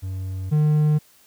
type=tone pair in turn; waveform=triangle; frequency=94.2 / 151.54 Hz; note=F#2 / D#3; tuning=+32 / -45 cents; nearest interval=minor sixth; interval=823 cents; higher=second; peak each=-24 / -13 dBFS; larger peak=second; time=0.02-0.51 / 0.51-0.99 s; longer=first; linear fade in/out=20 ms; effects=white hiss -55 dBFS RMS until 1.26 s